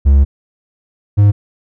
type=tone pair in turn; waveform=triangle; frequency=69.3 / 102.4 Hz; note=C#2 / G#2; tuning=0 / -24 cents; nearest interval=perfect fifth; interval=676 cents; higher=second; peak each=-3 dBFS; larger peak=neither; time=0.05-0.25 / 1.17-1.32 s; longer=first; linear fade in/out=20 ms; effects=none